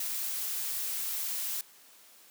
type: noise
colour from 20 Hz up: blue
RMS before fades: -34 dBFS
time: 0-1.61 s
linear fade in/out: 2 ms
effects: white hiss -57 dBFS RMS until 2.3 s + high-pass 200 Hz 12 dB/octave